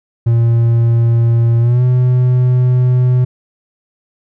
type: tone with pitch glide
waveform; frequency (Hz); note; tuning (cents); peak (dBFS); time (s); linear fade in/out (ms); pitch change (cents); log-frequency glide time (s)
triangle; 116.54 to 125.63; A#2 to B2; 0 to +30; -6; 0.26-3.25; 10; +130; 1.6-1.83
effects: none